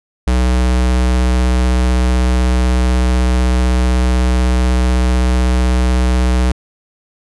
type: tone with vibrato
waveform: square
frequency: 62.3 Hz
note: B1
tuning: 16 cents sharp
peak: -11 dBFS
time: 0.27-6.52 s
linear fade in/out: 5 ms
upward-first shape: sine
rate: 16 Hz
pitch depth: 11 cents each way
effects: resampled to 24000 Hz